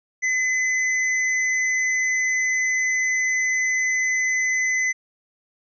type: tone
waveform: square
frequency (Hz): 2027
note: B6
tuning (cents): +45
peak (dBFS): -20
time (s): 0.22-4.93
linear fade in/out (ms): 20
effects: resampled to 16000 Hz